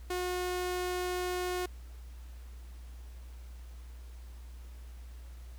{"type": "tone", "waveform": "sawtooth", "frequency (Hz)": 361.4, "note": "F#4", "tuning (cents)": -41, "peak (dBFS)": -28, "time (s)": [0.1, 1.66], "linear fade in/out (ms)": 5, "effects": ["added 60 Hz sine -44 dBFS peak until 5.58 s", "pink hiss -61 dBFS RMS until 5.58 s"]}